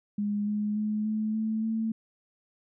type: tone with pitch steps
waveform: sine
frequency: 206.1 / 209.3 / 212.6 / 216 / 219.4 / 222.8 Hz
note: G#3 / G#3 / G#3 / A3 / A3 / A3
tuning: -13 / +14 / +41 / -32 / -5 / +22 cents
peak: -26 dBFS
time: 0.18-1.92 s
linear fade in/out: 5 ms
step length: 290 ms
effects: none